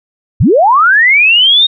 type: linear sweep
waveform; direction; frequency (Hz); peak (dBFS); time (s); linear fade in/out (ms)
sine; up; 65.41 to 3746; -4; 0.4-1.67; 10
effects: none